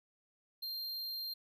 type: tone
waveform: square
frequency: 4186 Hz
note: C8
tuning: in tune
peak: -39 dBFS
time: 0.62-1.34 s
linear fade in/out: 10 ms
effects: none